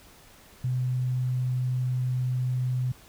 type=tone; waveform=sine; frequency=126.6 Hz; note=B2; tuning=43 cents sharp; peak=-24 dBFS; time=0.64-2.92 s; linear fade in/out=5 ms; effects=pink hiss -53 dBFS RMS until 3.08 s